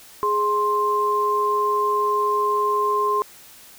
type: tone pair together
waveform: sine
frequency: 417.1 / 1051 Hz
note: G#4 / C6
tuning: +7 / +7 cents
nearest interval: octave + major third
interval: 1600 cents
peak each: -23 / -19 dBFS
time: 0.23-3.22 s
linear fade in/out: 0 ms
effects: white hiss -46 dBFS RMS until 3.78 s